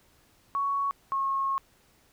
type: tone pair in turn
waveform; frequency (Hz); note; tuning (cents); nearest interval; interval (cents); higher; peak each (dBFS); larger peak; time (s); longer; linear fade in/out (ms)
sine; 1115 / 1087.6; C#6 / C#6; +10 / -33; unison; 43; first; -25; neither; 0.55-0.91 / 1.12-1.58; second; 0
effects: pink hiss -63 dBFS RMS until 2.12 s